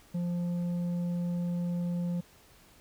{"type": "tone with tanh clipping", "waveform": "sine", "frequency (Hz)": 174.61, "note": "F3", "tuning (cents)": 0, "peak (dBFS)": -30, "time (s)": [0.14, 2.21], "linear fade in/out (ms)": 10, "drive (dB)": 6, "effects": ["pink hiss -59 dBFS RMS until 2.8 s"]}